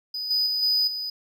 triangle tone with level steps, 4978 Hz, D#8, in tune, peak -27 / -19 / -22 / -18 / -27 dBFS, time 0.14-1.1 s, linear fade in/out 5 ms, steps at 0.3 / 0.46 / 0.62 / 0.87 s, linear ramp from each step 10 ms, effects none

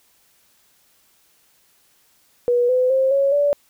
sine tone with pitch steps, 485.2 / 506.7 / 529.1 / 552.5 / 577 Hz, B4 / B4 / C5 / C#5 / D5, -31 / +44 / +19 / -6 / -31 cents, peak -14 dBFS, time 2.48-3.53 s, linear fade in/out 0 ms, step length 210 ms, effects white hiss -59 dBFS RMS until 3.69 s

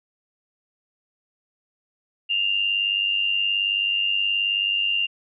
sine tone with amplitude modulation, 2797 Hz, F7, 2 cents sharp, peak -17 dBFS, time 2.29-5.07 s, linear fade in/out 20 ms, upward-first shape sine, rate 98.8 Hz, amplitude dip 60%, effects none

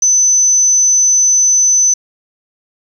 sine tone, 6060 Hz, F#8, 40 cents sharp, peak -7 dBFS, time 0.02-1.94 s, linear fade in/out 5 ms, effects 7-bit

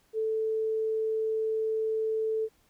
sine tone, 440 Hz, A4, in tune, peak -26 dBFS, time 0.13-2.49 s, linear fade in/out 50 ms, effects pink hiss -67 dBFS RMS until 2.69 s

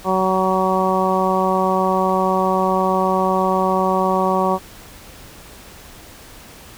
harmonic tone, 188 Hz, F#3, 28 cents sharp, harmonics 1 / 2 / 3 / 4 / 5 / 6, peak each -22 / -22 / -22 / -22 / -22 / -22 dBFS, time 0.04-4.59 s, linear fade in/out 50 ms, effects pink hiss -41 dBFS RMS until 6.77 s

